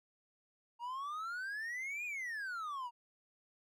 triangle exponential two-way sweep, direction up then down, 930 to 2489 to 930 Hz, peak -37 dBFS, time 0.79-2.91 s, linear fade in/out 50 ms, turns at 2.05 s, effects none

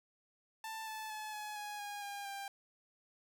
sawtooth tone with pitch steps, 886 / 872.3 / 858.8 / 845.5 / 832.4 / 819.5 / 806.9 / 794.4 Hz, A5 / A5 / A5 / G#5 / G#5 / G#5 / G5 / G5, +12 / -15 / -42 / +31 / +4 / -23 / +50 / +23 cents, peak -38 dBFS, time 0.64-2.48 s, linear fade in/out 2 ms, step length 230 ms, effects none

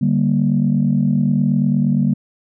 sine chord, G minor, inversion second, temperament just, 147 / 196 / 235.2 Hz, D3 / G3 / Bb3, +2 / 0 / +16 cents, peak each -17 dBFS, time 0.01-2.14 s, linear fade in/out 10 ms, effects tanh soft clip ceiling -5 dBFS

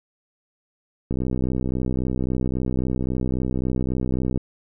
click train, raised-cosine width 3 ms, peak -12 dBFS, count 209, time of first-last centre 1.11-4.375 s, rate 63.7 Hz, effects none

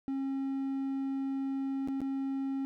triangle tone with dropouts, 270.7 Hz, C#4, 41 cents flat, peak -29 dBFS, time 0.08-2.65 s, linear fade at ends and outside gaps 0 ms, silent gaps 1.875-1.885 / 2.005-2.016 s, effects none

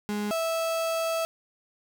35% pulse tone pair in turn, 207.7 / 655.6 Hz, G#3 / E5, 0 / -10 cents, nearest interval octave + minor sixth, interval 1990 cents, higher second, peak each -26 / -24 dBFS, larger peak second, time 0.09-0.31 / 0.31-1.25 s, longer second, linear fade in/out 0 ms, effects none

